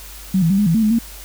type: tone with pitch steps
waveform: sine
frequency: 189.2 / 164.3 / 195.2 / 207.5 / 165 / 223.2 / 213.6 / 230.9 Hz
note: F#3 / E3 / G3 / G#3 / E3 / A3 / G#3 / A#3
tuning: +39 / -5 / -7 / -1 / +2 / +25 / +49 / -16 cents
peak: -12 dBFS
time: 0.34-0.988 s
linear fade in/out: 5 ms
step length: 81 ms
effects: added 50 Hz sine -37 dBFS peak until 1.24 s + white hiss -38 dBFS RMS until 1.24 s